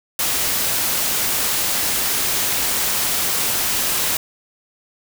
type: noise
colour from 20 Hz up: white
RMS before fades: -20 dBFS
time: 0.19-4.17 s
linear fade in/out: 2 ms
effects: none